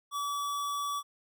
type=tone; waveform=square; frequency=1146 Hz; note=D6; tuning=43 cents flat; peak=-32 dBFS; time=0.11-1.03 s; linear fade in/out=50 ms; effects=none